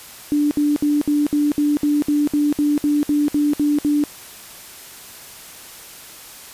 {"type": "tone bursts", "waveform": "sine", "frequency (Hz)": 293.7, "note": "D4", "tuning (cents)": 0, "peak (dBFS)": -14, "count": 15, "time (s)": [0.32, 4.038], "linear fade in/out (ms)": 0, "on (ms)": 190, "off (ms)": 62, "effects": ["white hiss -39 dBFS RMS until 6.53 s", "resampled to 32000 Hz"]}